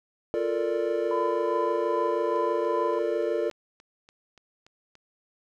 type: chord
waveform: triangle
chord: Bb major seventh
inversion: second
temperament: equal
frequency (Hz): 349.2 / 440 / 466.2 / 587.3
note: F4 / A4 / Bb4 / D5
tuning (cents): 0 / 0 / 0 / 0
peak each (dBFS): -28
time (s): 0.34-3.5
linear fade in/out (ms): 0
type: tone with tremolo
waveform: sine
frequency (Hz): 1008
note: B5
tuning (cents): +35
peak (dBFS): -27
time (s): 1.11-2.99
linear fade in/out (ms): 2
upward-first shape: sine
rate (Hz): 2.5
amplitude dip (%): 50
type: click train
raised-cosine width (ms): 0.2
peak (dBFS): -35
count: 10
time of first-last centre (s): 2.36-4.954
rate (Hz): 3.47
effects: none